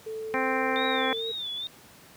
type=tone with pitch glide; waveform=sine; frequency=440 to 452.4 Hz; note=A4 to A4; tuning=0 to +48 cents; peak=-32 dBFS; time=0.06-1.32 s; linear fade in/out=10 ms; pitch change=+48 cents; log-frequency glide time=0.36-0.82 s
type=harmonic tone; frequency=261.6 Hz; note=C4; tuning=in tune; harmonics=1 / 2 / 3 / 4 / 5 / 6 / 7 / 8 / 9; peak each=-32 / -32 / -31 / -33 / -37 / -35 / -33 / -37 / -35 dBFS; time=0.34-1.13 s; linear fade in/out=0 ms
type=tone with vibrato; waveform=sine; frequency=3600 Hz; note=A7; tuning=39 cents sharp; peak=-31 dBFS; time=0.76-1.67 s; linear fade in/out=0 ms; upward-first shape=sine; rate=2.3 Hz; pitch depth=100 cents each way
effects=pink hiss -52 dBFS RMS until 2.16 s + high-pass 100 Hz 12 dB/octave

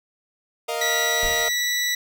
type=chord; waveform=sawtooth; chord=Bb suspended fourth; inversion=none; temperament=equal; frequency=466.2 / 622.3 / 698.5 Hz; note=Bb4 / Eb5 / F5; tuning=0 / 0 / 0 cents; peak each=-25 dBFS; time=0.68-1.49 s; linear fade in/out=10 ms
type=tone with pitch glide; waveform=20% pulse; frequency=1945 to 1957.4 Hz; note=B6 to B6; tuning=-27 to -16 cents; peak=-16 dBFS; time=0.81-1.95 s; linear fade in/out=5 ms; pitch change=+11 cents; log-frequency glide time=1.34-1.73 s
type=noise with exponential decay; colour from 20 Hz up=brown; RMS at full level=-28 dBFS; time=1.23-1.66 s; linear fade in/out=1 ms; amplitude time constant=93 ms
effects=none

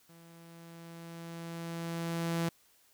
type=tone with level ramp; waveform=sawtooth; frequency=167.4 Hz; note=E3; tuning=27 cents sharp; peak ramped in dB=-51 to -25 dBFS; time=0.09-2.49 s; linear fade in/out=5 ms; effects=white hiss -66 dBFS RMS until 2.93 s

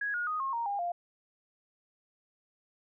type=tone with pitch steps; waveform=sine; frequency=1661.2 / 1437.8 / 1244.5 / 1077.2 / 932.3 / 807 / 698.4 Hz; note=G#6 / F6 / D#6 / C#6 / A#5 / G#5 / F5; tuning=0 / +50 / 0 / -50 / 0 / -50 / 0 cents; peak=-30 dBFS; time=0.01-0.92 s; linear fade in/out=5 ms; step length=130 ms; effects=none

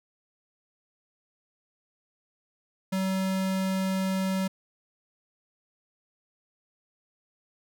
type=tone; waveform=square; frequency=190 Hz; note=F#3; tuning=46 cents sharp; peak=-26 dBFS; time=2.92-4.48 s; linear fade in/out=10 ms; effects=none

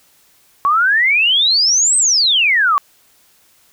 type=exponential two-way sweep; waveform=sine; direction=up then down; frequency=1100 to 8372 to 1100 Hz; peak=-10 dBFS; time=0.65-2.78 s; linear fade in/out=0 ms; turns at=1.97 s; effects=white hiss -53 dBFS RMS until 3.72 s

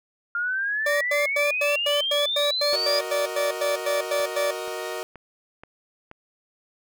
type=exponential sweep; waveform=sine; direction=up; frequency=1396.9 to 4945 Hz; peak=-23 dBFS; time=0.35-2.99 s; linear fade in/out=2 ms
type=tone bursts; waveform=40% pulse; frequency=581 Hz; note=D5; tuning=19 cents flat; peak=-21 dBFS; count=15; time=0.86-4.51 s; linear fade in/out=5 ms; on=150 ms; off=100 ms
type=chord; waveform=sawtooth; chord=D# minor; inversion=first; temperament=equal; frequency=370 / 466.2 / 622.3 Hz; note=F#4 / A#4 / D#5; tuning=0 / 0 / 0 cents; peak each=-30 dBFS; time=2.73-5.03 s; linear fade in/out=0 ms
type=click train; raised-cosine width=0.5 ms; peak=-27 dBFS; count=5; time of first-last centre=4.2-6.114 s; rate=2.09 Hz
effects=none

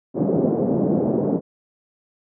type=band-pass noise; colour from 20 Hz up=pink; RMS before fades=-20 dBFS; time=0.14-1.41 s; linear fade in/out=50 ms; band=170 to 550 Hz; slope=24 dB/octave; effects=none

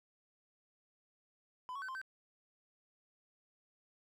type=tone with pitch steps; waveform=triangle; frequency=1006 / 1112 / 1526 / 1048 / 1548 Hz; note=B5 / C#6 / G6 / C6 / G6; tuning=+32 / +5 / -47 / +2 / -22 cents; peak=-39 dBFS; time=1.69-2.015 s; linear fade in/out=0 ms; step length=65 ms; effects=none

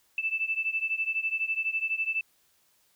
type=beating tone pair; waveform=sine; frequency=2637 / 2649 Hz; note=E7 / E7; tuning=0 / +8 cents; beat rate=12 Hz; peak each=-29 / -31 dBFS; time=0.18-2.21 s; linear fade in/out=2 ms; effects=white hiss -67 dBFS RMS until 2.95 s

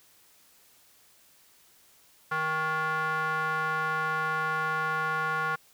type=tone with band-pass filter; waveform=square; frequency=157.5 Hz; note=D#3; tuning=21 cents sharp; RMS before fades=-29 dBFS; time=2.31-5.56 s; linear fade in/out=10 ms; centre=1300 Hz; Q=5; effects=white hiss -60 dBFS RMS until 5.73 s

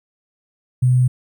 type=tone with sample-and-hold; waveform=sine; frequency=125.9 Hz; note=B2; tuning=34 cents sharp; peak=-11 dBFS; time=0.82-1.08 s; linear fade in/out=10 ms; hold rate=8820 Hz; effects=none

